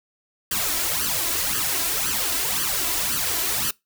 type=noise with flanger; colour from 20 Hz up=white; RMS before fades=-24 dBFS; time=0.51-3.71 s; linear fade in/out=5 ms; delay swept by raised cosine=0.65 to 3.05 ms; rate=1.9 Hz; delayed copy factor=+0.8; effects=noise-tail reverb RT60 0.2 s tail -24 dB re dry